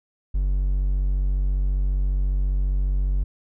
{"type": "tone", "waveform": "triangle", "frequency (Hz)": 47.35, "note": "F#1", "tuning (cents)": 41, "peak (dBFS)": -17, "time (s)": [0.34, 3.24], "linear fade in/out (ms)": 10, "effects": []}